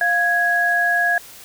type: tone pair together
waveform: sine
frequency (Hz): 698.4 / 1661.2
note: F5 / G#6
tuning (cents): 0 / 0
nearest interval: octave + minor third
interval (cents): 1500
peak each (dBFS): -21 / -16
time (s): 0.01-1.18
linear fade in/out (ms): 2
effects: white hiss -41 dBFS RMS until 1.44 s